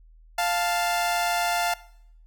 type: tone pair together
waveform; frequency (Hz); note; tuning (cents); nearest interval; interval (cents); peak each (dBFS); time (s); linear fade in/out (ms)
sawtooth; 698.5 / 880; F5 / A5; 0 / 0; major third; 400; -20 / -24; 0.38-1.74; 5
effects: noise-tail reverb RT60 0.7 s tail -20 dB re dry + added 40 Hz sine -49 dBFS peak until 2.26 s